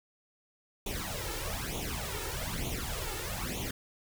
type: noise with flanger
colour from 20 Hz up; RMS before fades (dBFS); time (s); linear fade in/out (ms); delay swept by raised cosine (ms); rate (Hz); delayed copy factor
pink; -36; 0.86-3.71; 5; 0.3 to 2.3; 1.1; +0.8
effects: none